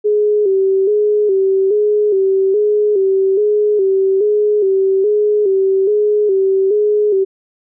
sine tone with vibrato, 401.9 Hz, G4, 43 cents sharp, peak -10 dBFS, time 0.04-7.25 s, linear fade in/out 20 ms, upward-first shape square, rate 1.2 Hz, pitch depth 73 cents each way, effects none

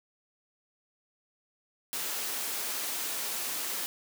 white high-pass noise, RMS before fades -34 dBFS, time 1.93-3.86 s, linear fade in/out 0 ms, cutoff 240 Hz, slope 12 dB/octave, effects none

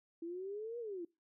sine exponential two-way sweep, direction up then down, 328.4 to 484.1 to 328.4 Hz, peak -40 dBFS, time 0.22-1.05 s, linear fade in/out 5 ms, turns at 0.79 s, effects noise-tail reverb RT60 0.3 s tail -25 dB re dry

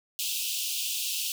pink high-pass noise, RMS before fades -31 dBFS, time 0.19-1.32 s, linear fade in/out 0 ms, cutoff 2600 Hz, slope 96 dB/octave, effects none

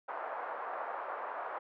pink band-pass noise, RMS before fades -40 dBFS, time 0.08-1.59 s, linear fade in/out 10 ms, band 590 to 1400 Hz, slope 24 dB/octave, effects none

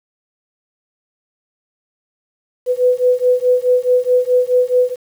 sine beating tone pair, 496.8 / 501.5 Hz, B4 / B4, +10 / +26 cents, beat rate 4.7 Hz, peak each -14 dBFS, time 2.66-4.96 s, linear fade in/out 50 ms, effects 7-bit

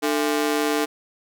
sawtooth ring-modulated tone, 372.2 Hz, F#4, 10 cents sharp, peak -13 dBFS, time 0.02-0.86 s, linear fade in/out 20 ms, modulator 73.1 Hz, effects none

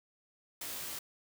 white noise with comb filter, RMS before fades -41 dBFS, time 0.61-0.99 s, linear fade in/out 5 ms, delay 19 ms, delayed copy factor +0.55, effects none

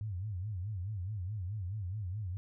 sine tone with vibrato, 98 Hz, G2, in tune, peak -35 dBFS, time 0.01-2.37 s, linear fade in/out 0 ms, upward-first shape sine, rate 4.7 Hz, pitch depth 200 cents each way, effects none

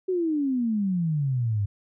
sine exponential sweep, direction down, 381.1 to 98 Hz, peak -22 dBFS, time 0.08-1.66 s, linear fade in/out 10 ms, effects none

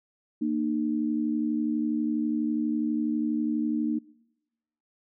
sine tone pair together, 231.6 / 303.8 Hz, A#3 / D#4, -11 / -41 cents, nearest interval perfect fourth, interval 470 cents, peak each -27 dBFS, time 0.41-3.99 s, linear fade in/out 10 ms, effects noise-tail reverb RT60 1.0 s tail -24 dB re dry

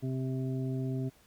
harmonic tone, 130.81 Hz, C3, in tune, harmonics 1 / 2 / 3 / 5, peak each -32 / -36 / -41 / -48 dBFS, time 0.02-1.1 s, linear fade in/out 20 ms, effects pink hiss -63 dBFS RMS until 1.26 s

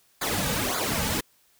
pink noise with flanger, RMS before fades -27 dBFS, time 0.21-1.21 s, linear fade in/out 10 ms, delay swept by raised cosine 0.35 to 2.95 ms, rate 1.8 Hz, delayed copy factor -0.9, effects white hiss -63 dBFS RMS until 1.59 s

